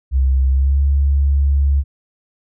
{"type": "tone with pitch glide", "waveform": "sine", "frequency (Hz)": [66, 69.92], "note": ["C2", "C#2"], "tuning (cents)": [16, 16], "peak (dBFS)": -11, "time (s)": [0.11, 1.84], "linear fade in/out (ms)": 50, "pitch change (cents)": 100, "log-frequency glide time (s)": [0.49, 0.8], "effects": []}